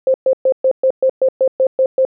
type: tone bursts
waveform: sine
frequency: 525 Hz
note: C5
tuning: 6 cents sharp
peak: -9 dBFS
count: 11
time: 0.07-2.051 s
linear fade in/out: 2 ms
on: 71 ms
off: 120 ms
effects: none